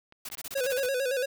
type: clicks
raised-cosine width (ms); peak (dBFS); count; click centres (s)
0.3; -35; 4; 0.124 / 0.301 / 0.373 / 0.526
type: noise bursts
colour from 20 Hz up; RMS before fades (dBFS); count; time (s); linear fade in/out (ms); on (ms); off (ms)
white; -38; 10; 0.25-0.865; 5; 39; 25
type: tone with vibrato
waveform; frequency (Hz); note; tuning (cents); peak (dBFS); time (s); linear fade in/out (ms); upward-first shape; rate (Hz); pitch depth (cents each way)
square; 523.3; C5; 0; -27; 0.55-1.26; 10; square; 8.9; 82
effects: none